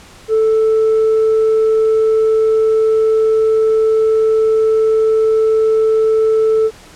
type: tone with tanh clipping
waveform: sine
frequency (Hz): 440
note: A4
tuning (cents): 0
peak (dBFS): -10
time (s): 0.28-6.71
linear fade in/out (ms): 50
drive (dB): 1
effects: pink hiss -40 dBFS RMS until 6.95 s + low-pass 9000 Hz 12 dB/octave